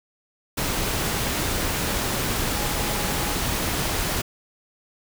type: tone in noise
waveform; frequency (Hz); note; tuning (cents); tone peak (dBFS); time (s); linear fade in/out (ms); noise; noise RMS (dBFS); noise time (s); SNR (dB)
sine; 830.6; G#5; 0; -36; 2.56-3.35; 10; pink; -25; 0.57-4.22; -14
effects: none